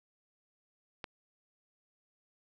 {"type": "click", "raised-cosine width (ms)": 0.3, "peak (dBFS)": -23, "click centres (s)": 1.042, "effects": []}